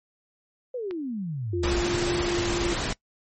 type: exponential sweep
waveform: sine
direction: down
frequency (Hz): 523.3 to 55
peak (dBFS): -28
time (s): 0.74-1.81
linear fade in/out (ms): 5
type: clicks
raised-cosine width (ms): 0.3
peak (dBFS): -24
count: 2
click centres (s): 0.91 / 1.853
type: tone with pitch glide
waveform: sine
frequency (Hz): 349.2 to 346.8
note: F4 to F4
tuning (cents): 0 to -12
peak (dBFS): -25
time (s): 1.53-2.74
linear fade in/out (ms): 5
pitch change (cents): -12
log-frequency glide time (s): 2.26-2.47
type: noise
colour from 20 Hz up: pink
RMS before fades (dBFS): -28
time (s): 1.63-2.93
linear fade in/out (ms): 5
effects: noise-tail reverb RT60 0.1 s tail -21 dB re dry + MP3 32 kbps